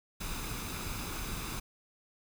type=noise with comb filter; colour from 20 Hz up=pink; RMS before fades=-38 dBFS; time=0.2-1.6 s; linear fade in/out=10 ms; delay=0.8 ms; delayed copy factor=+0.5; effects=none